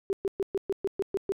sine tone bursts, 392 Hz, G4, in tune, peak -24 dBFS, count 9, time 0.1-1.321 s, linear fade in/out 0 ms, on 29 ms, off 120 ms, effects none

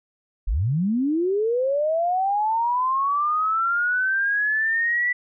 sine linear sweep, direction up, 34.82 to 1975.5 Hz, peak -19 dBFS, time 0.47-5.13 s, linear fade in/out 10 ms, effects none

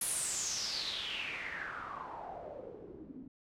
white noise with low-pass filter sweep, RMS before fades -40 dBFS, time 0.01-3.28 s, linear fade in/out 5 ms, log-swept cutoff 11000 to 240 Hz, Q 6.1, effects none

